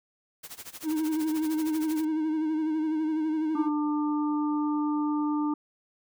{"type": "noise with tremolo", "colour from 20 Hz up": "white", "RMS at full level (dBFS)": -40, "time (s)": [0.43, 2.05], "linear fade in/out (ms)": 10, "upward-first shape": "sine", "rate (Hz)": 13, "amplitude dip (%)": 90}
{"type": "tone with vibrato", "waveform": "triangle", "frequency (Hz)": 312.5, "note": "D#4", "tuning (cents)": 8, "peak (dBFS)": -23, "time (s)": [0.83, 3.7], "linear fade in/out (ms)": 50, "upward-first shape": "sine", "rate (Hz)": 12, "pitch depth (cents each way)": 41}
{"type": "harmonic tone", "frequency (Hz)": 298.5, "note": "D4", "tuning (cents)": 28, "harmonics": [1, 3, 4], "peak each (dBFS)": [-25, -35, -37], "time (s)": [3.55, 5.54], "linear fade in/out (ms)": 5}
{"effects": []}